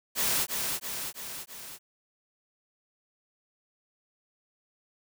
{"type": "noise with echo", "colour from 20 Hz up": "white", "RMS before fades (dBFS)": -27, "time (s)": [0.15, 0.47], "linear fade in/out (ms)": 50, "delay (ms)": 330, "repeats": 4, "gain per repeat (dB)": -4, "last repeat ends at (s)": 1.79, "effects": []}